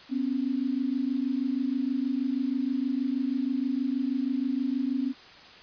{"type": "tone pair together", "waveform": "sine", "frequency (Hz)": [250.7, 277], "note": ["B3", "C#4"], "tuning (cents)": [26, -1], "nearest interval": "major second", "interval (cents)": 173, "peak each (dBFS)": [-28, -28], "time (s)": [0.09, 5.14], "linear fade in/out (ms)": 50, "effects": ["white hiss -49 dBFS RMS until 5.62 s", "resampled to 11025 Hz"]}